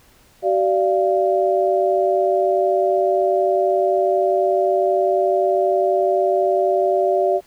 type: tone cluster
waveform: sine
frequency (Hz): 381.3 / 588 / 688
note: G4 / D5 / F5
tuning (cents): -48 / +2 / -26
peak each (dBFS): -19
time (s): 0.42-7.41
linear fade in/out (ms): 50
effects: pink hiss -53 dBFS RMS until 7.46 s